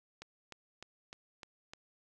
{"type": "click train", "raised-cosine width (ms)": 0.2, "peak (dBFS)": -29, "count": 6, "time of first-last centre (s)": [0.22, 1.735], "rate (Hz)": 3.3, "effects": []}